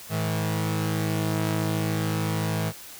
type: tone pair together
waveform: sawtooth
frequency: 107.52 / 161.1 Hz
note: A2 / E3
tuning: -39 / -39 cents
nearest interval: perfect fifth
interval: 700 cents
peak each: -23 dBFS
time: 0.09-2.73 s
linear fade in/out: 50 ms
effects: white hiss -43 dBFS RMS until 2.99 s